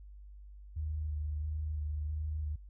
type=tone with vibrato; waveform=sine; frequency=76.1 Hz; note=D#2; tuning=38 cents flat; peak=-33 dBFS; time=0.76-2.56 s; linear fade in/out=10 ms; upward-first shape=square; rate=1.5 Hz; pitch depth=18 cents each way; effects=added 50 Hz sine -48 dBFS peak until 2.69 s